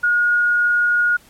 sine tone, 1439 Hz, F#6, 49 cents flat, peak -13 dBFS, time 0.03-1.17 s, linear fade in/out 10 ms, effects pink hiss -50 dBFS RMS until 1.29 s + MP3 64 kbps

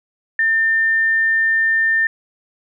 sine tone, 1800 Hz, A6, 39 cents sharp, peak -13 dBFS, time 0.39-2.07 s, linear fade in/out 2 ms, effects none

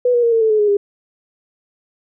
sine tone with pitch steps, 493.9 / 480.1 / 466.7 / 453.7 / 441 / 428.7 / 416.8 / 405.1 Hz, B4 / B4 / A#4 / A#4 / A4 / A4 / G#4 / G#4, 0 / -49 / +2 / -47 / +4 / -45 / +6 / -43 cents, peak -11 dBFS, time 0.05-0.77 s, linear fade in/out 5 ms, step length 90 ms, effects none

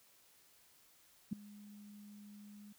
sine tone with ADSR envelope, 206.5 Hz, G#3, 10 cents flat, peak -31 dBFS, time 1.31-2.73 s, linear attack 18 ms, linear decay 5 ms, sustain -21 dB, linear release 9 ms, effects white hiss -67 dBFS RMS until 2.78 s

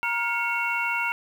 sine tone cluster, 945 / 1412 / 2208 / 2734 Hz, A#5 / F6 / C#7 / F7, +23 / +19 / -7 / -37 cents, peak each -29 dBFS, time 0.03-1.12 s, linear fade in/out 0 ms, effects 8-bit

